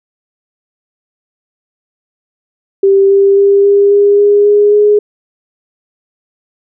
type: tone with pitch steps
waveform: sine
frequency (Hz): 392 / 395.4 / 398.9 / 402.3 / 405.8 / 409.4 / 412.9 / 416.5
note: G4 / G4 / G4 / G4 / G#4 / G#4 / G#4 / G#4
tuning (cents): 0 / +15 / +30 / +45 / -40 / -25 / -10 / +5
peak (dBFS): -4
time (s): 2.83-4.99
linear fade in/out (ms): 5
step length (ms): 270
effects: none